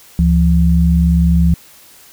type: tone pair together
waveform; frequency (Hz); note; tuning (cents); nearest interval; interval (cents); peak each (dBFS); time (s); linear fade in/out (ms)
sine; 71.52 / 170.4; D2 / F3; -45 / -42; octave + minor third; 1503; -11; 0.19-1.54; 0
effects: white hiss -43 dBFS RMS until 2.12 s